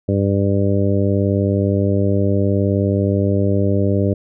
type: harmonic tone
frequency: 99.3 Hz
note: G2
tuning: 23 cents sharp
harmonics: 1 / 2 / 3 / 4 / 5 / 6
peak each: -17 / -20 / -22 / -23 / -24 / -25 dBFS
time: 0.08-4.14 s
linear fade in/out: 10 ms
effects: none